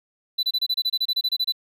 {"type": "tone bursts", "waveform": "triangle", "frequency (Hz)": 3989, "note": "B7", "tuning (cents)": 17, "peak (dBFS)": -18, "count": 15, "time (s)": [0.38, 1.523], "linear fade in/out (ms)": 10, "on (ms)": 51, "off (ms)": 27, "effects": []}